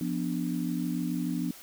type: chord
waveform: sine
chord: B diminished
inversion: second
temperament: equal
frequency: 174.61 / 246.9 / 293.7 Hz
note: F3 / B3 / D4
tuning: 0 / 0 / 0 cents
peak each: -32 / -32 / -33 dBFS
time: 0.01-1.51 s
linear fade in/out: 2 ms
effects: white hiss -49 dBFS RMS until 1.62 s